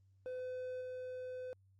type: tone with level steps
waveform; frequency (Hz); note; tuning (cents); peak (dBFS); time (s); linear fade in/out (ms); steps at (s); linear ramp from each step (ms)
triangle; 507; B4; +45; -38 / -40; 0.26-1.53; 0; 0.81; 5
effects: added 96 Hz sine -65 dBFS peak until 1.79 s + Opus 32 kbps